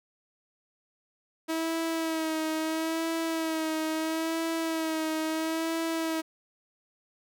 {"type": "tone with vibrato", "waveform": "sawtooth", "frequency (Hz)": 321.6, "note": "E4", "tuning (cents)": -43, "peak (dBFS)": -24, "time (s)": [1.48, 6.22], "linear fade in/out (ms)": 20, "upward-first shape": "sine", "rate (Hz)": 0.75, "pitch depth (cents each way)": 34, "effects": []}